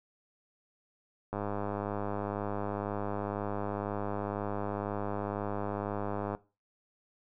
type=click train; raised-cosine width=1 ms; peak=-21 dBFS; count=513; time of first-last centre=1.33-6.35 s; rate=102 Hz; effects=noise-tail reverb RT60 0.3 s tail -19 dB re dry